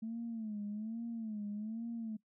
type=tone with vibrato; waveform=sine; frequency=219.1 Hz; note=A3; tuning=7 cents flat; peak=-37 dBFS; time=0.02-2.17 s; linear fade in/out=10 ms; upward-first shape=sine; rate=1.2 Hz; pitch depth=110 cents each way; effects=noise-tail reverb RT60 0.1 s tail -20 dB re dry + tanh soft clip ceiling -33 dBFS